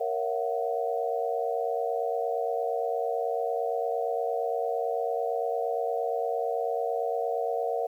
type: chord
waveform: sine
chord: F# dominant seventh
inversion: first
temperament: equal with one note detuned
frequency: 466.2 / 554.4 / 671.2 / 740 Hz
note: A#4 / C#5 / E5 / F#5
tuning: 0 / 0 / +31 / 0 cents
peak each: -30 / -34 / -32 / -32 dBFS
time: 0-7.87 s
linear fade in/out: 10 ms
effects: 10-bit